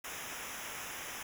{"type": "noise with comb filter", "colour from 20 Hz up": "pink", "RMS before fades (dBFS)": -43, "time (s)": [0.04, 1.23], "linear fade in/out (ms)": 5, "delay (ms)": 0.23, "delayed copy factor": -0.85, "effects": []}